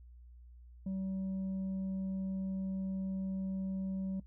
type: tone with tanh clipping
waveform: triangle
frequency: 190.7 Hz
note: G3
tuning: 47 cents flat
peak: -35 dBFS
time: 0.86-4.2 s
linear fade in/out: 5 ms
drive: 8 dB
effects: noise-tail reverb RT60 0.1 s tail -19 dB re dry + added 60 Hz sine -52 dBFS peak until 4.26 s